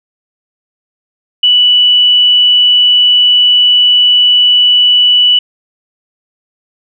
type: tone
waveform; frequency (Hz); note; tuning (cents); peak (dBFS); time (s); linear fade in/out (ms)
sine; 2960; F#7; 0; -4; 1.43-5.39; 5
effects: none